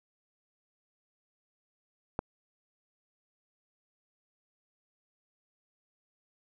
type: click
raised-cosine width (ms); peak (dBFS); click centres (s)
1; -16; 2.191
effects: none